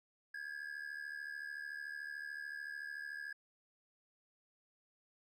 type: ring-modulated tone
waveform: triangle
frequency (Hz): 1661.2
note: G#6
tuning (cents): 0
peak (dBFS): -38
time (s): 0.34-3.33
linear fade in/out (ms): 5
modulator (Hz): 36.8
effects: none